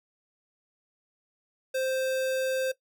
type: tone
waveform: square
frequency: 523.3 Hz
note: C5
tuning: in tune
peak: -27 dBFS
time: 1.74-2.72 s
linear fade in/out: 10 ms
effects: noise-tail reverb RT60 0.1 s tail -17 dB re dry